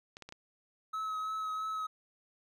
clicks, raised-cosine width 0.2 ms, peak -29 dBFS, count 4, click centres 0.169 / 0.223 / 0.29 / 0.324 s
triangle tone with vibrato, 1285 Hz, E6, 45 cents flat, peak -32 dBFS, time 0.93-1.87 s, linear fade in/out 10 ms, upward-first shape triangle, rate 3 Hz, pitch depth 21 cents each way
effects none

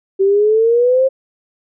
sine exponential sweep, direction up, 382.9 to 537 Hz, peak -9 dBFS, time 0.19-1.09 s, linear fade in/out 20 ms, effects none

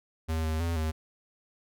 square tone with pitch steps, 80.3 / 79.1 / 84.1 / 78.8 Hz, E2 / D#2 / E2 / D#2, -45 / +29 / +35 / +23 cents, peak -28 dBFS, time 0.28-0.92 s, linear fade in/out 20 ms, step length 160 ms, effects none

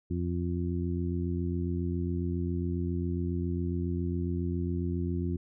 harmonic tone, 87.31 Hz, F2, in tune, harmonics 1 / 2 / 3 / 4, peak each -31 / -34 / -36 / -37 dBFS, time 0.1-5.37 s, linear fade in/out 10 ms, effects none

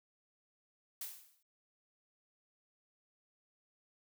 blue noise with exponential decay, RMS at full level -40 dBFS, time 1.01-1.43 s, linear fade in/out 5 ms, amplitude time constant 91 ms, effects none

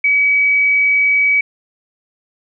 sine tone, 2275 Hz, C#7, 44 cents sharp, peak -10 dBFS, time 0.04-1.41 s, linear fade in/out 5 ms, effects none

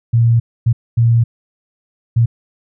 sine tone bursts at uneven times, 116.54 Hz, A#2, in tune, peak -8 dBFS, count 4, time 0.13-0.4 / 0.66-0.73 / 0.97-1.24 / 2.16-2.26 s, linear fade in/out 10 ms, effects none

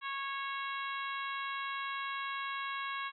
harmonic tone, 550 Hz, C#5, 14 cents flat, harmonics 2 / 3 / 4 / 5 / 6 / 7, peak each -38 / -42 / -44 / -46 / -48 / -49 dBFS, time 0.01-3.12 s, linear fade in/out 50 ms, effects none

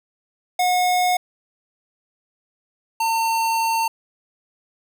square tone pair in turn, 725 / 905.2 Hz, F#5 / A5, -35 / +49 cents, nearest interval major third, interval 384 cents, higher second, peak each -17 / -19 dBFS, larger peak first, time 0.59-1.17 / 3-3.88 s, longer second, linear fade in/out 5 ms, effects none

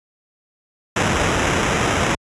pink noise with sample-and-hold, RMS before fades -18 dBFS, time 0.96-2.15 s, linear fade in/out 5 ms, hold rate 4410 Hz, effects high-pass 60 Hz 12 dB/octave + resampled to 22050 Hz

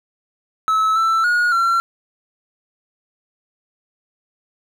triangle tone with pitch steps, 1298 / 1330 / 1443 / 1362 Hz, E6 / E6 / F#6 / F6, -27 / +15 / -44 / -44 cents, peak -12 dBFS, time 0.68-1.8 s, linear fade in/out 0 ms, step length 280 ms, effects none

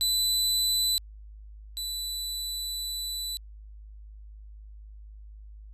sawtooth tone pair in turn, 3996 / 3978 Hz, B7 / B7, +20 / +12 cents, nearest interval unison, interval 8 cents, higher first, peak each -20 / -28 dBFS, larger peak first, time 0.01-0.98 / 1.77-3.37 s, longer second, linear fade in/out 0 ms, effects added 52 Hz sine -43 dBFS peak until 5.73 s + resampled to 32000 Hz

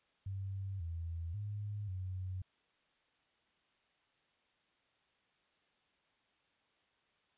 sine tone with pitch steps, 97.1 / 83.5 / 103.6 / 92.9 Hz, G2 / E2 / G#2 / F#2, -16 / +23 / -4 / +7 cents, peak -38 dBFS, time 0.26-2.42 s, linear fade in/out 5 ms, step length 540 ms, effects white hiss -75 dBFS RMS until 7.37 s + resampled to 8000 Hz

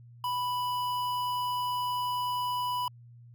square tone with notch filter, 989 Hz, B5, 2 cents sharp, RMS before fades -31 dBFS, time 0.24-2.88 s, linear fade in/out 2 ms, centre 7900 Hz, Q 0.81, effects added 119 Hz sine -49 dBFS peak until 3.34 s

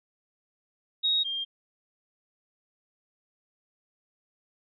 sine tone pair in turn, 3770 / 3201 Hz, A#7 / G7, +19 / +36 cents, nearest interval minor third, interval 283 cents, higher first, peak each -22 / -29 dBFS, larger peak first, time 1.03-1.24 / 1.24-1.45 s, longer neither, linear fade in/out 20 ms, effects none

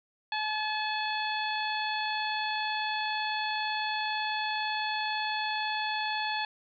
harmonic tone with a mistuned harmonic, 858 Hz, A5, 44 cents flat, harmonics 1 / 2 / 3 / 4 / 5, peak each -32 / -35 / -37 / -38 / -39 dBFS, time 0.32-6.45 s, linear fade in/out 2 ms, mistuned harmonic 5, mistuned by +24 cents, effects none

